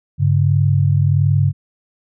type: tone pair together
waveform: sine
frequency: 99.98 / 141.4 Hz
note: G2 / C#3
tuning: +35 / +35 cents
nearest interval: tritone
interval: 600 cents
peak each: -14 dBFS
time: 0.18-1.53 s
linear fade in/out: 50 ms
effects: none